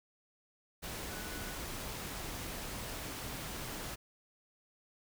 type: tone in noise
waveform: sine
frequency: 1480 Hz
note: F#6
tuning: in tune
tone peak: -50 dBFS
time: 1.09-1.56 s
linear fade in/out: 20 ms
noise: pink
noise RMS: -42 dBFS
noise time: 0.82-3.96 s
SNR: -11 dB
effects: none